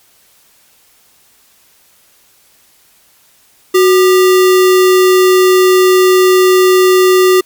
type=tone with sample-and-hold; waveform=sine; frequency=370 Hz; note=F#4; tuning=in tune; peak=-4 dBFS; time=3.74-7.41 s; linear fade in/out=10 ms; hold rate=1575 Hz; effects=white hiss -49 dBFS RMS until 7.45 s + MP3 96 kbps